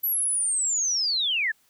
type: linear sweep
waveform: sine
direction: down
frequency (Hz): 12000 to 1655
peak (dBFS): -22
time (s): 0.03-1.52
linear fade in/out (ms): 10
effects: white hiss -64 dBFS RMS until 1.69 s